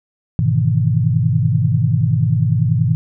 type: chord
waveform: sine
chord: E major seventh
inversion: first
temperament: just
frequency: 103.01 / 123.61 / 154.51 / 164.81 Hz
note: G#2 / B2 / D#3 / E3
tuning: -14 / +2 / -12 / 0 cents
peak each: -18 / -16 / -18 / -21 dBFS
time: 0.39-2.95 s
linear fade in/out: 0 ms
effects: none

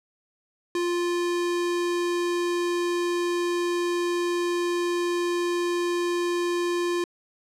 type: tone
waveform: square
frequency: 349.2 Hz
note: F4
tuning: in tune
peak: -24 dBFS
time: 0.75-7.04 s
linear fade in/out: 2 ms
effects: low-pass 9000 Hz 12 dB/octave

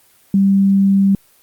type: tone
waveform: sine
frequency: 196 Hz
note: G3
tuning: in tune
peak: -9 dBFS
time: 0.34-1.15 s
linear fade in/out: 2 ms
effects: white hiss -52 dBFS RMS until 1.42 s + Opus 24 kbps

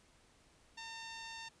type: tone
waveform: 10% pulse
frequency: 907 Hz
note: A#5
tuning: 48 cents flat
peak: -37 dBFS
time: 0.77-1.49 s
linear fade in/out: 10 ms
effects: pink hiss -67 dBFS RMS until 1.6 s + resampled to 22050 Hz

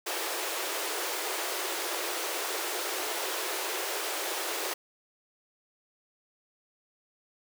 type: high-pass noise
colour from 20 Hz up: pink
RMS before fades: -33 dBFS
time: 0.06-4.74 s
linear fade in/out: 10 ms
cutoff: 330 Hz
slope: 96 dB/octave
effects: none

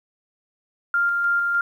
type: tone with tremolo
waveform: sine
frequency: 1396.9 Hz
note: F6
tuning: in tune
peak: -17 dBFS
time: 0.94-1.61 s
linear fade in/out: 2 ms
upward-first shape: square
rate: 3.3 Hz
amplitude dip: 25%
effects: 9-bit

